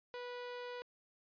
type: tone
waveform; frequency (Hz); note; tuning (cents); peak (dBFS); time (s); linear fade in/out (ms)
sawtooth; 490.3; B4; -13; -39; 0.14-0.82; 0
effects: resampled to 11025 Hz